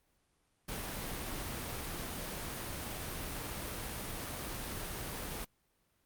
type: noise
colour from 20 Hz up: pink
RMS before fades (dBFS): -40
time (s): 0.68-5.45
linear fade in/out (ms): 10
effects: pink hiss -75 dBFS RMS until 6.05 s + Opus 32 kbps